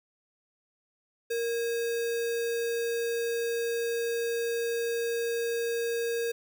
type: tone with sample-and-hold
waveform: sine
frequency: 466.2 Hz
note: A#4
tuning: in tune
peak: -27 dBFS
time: 1.3-6.32 s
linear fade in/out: 10 ms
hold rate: 2100 Hz
effects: none